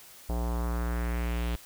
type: tone with low-pass filter sweep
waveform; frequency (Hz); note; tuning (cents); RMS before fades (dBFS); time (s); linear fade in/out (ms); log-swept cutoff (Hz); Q
square; 59.1; A#1; +24; -30; 0.29-1.56; 5; 760 to 3500; 2
effects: white hiss -51 dBFS RMS until 1.65 s